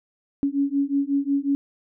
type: beating tone pair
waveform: sine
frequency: 277.2 / 282.7 Hz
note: C#4 / C#4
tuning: 0 / +34 cents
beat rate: 5.5 Hz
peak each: -23 dBFS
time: 0.43-1.55 s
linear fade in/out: 0 ms
effects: none